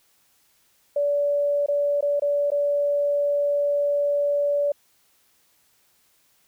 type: tone with dropouts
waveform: sine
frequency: 576 Hz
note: D5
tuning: 34 cents flat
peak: -19 dBFS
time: 0.96-4.72 s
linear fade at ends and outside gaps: 5 ms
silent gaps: 1.662-1.684 / 2.009-2.025 / 2.197-2.22 / 2.504-2.517 s
effects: white hiss -63 dBFS RMS until 6.47 s